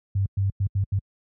sine tone bursts at uneven times, 98 Hz, G2, in tune, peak -19 dBFS, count 5, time 0.15-0.26 / 0.37-0.5 / 0.6-0.67 / 0.75-0.84 / 0.92-0.99 s, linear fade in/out 5 ms, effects high-pass 60 Hz 12 dB/octave

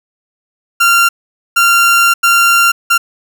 30% pulse tone bursts at uneven times, 1383 Hz, F6, 17 cents flat, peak -4 dBFS, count 4, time 0.8-1.09 / 1.56-2.14 / 2.23-2.72 / 2.9-2.98 s, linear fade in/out 10 ms, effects none

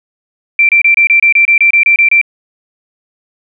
sine tone bursts, 2351 Hz, D7, 1 cent sharp, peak -4 dBFS, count 13, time 0.59-2.214 s, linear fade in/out 2 ms, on 100 ms, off 27 ms, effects none

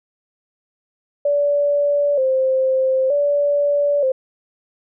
sine tone with vibrato, 550 Hz, C#5, 14 cents flat, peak -14 dBFS, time 1.25-4.12 s, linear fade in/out 5 ms, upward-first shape square, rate 0.54 Hz, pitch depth 82 cents each way, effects none

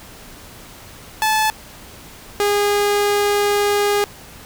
sawtooth tone pair in turn, 868 / 409.6 Hz, A5 / G#4, -24 / -24 cents, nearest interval octave + minor second, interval 1300 cents, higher first, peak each -11 dBFS, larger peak neither, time 1.22-1.5 / 2.4-4.04 s, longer second, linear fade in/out 0 ms, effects pink hiss -40 dBFS RMS until 4.45 s

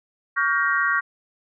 sine chord, G half-diminished seventh, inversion second, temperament just, 1128.9 / 1411.2 / 1568 / 1881.6 Hz, Db6 / F6 / G6 / Bb6, +31 / +18 / 0 / +16 cents, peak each -24 dBFS, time 0.36-1.01 s, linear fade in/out 20 ms, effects none

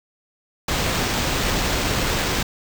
pink noise with sample-and-hold, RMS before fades -22 dBFS, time 0.68-2.43 s, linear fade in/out 5 ms, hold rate 11025 Hz, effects none

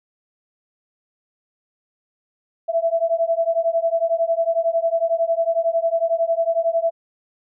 sine beating tone pair, 659.3 / 670.3 Hz, E5 / E5, 0 / +29 cents, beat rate 11 Hz, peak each -20 dBFS, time 2.68-6.91 s, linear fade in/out 20 ms, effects none

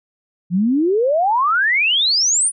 sine exponential sweep, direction up, 166.8 to 9956 Hz, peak -13 dBFS, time 0.5-2.52 s, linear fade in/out 50 ms, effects none

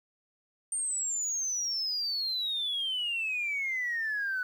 sine exponential sweep, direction down, 8870 to 1480 Hz, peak -28 dBFS, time 0.72-4.43 s, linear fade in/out 2 ms, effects tanh soft clip ceiling -25 dBFS + 10-bit

